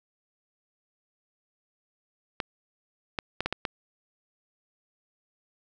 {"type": "clicks", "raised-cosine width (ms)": 0.3, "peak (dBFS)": -12, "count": 6, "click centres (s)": [2.402, 3.188, 3.406, 3.46, 3.526, 3.652], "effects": []}